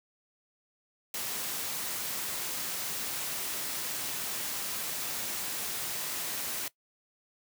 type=noise; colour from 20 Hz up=white; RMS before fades=-35 dBFS; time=1.14-6.68 s; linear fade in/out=2 ms; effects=noise-tail reverb RT60 0.1 s tail -19 dB re dry + high-pass 100 Hz 12 dB/octave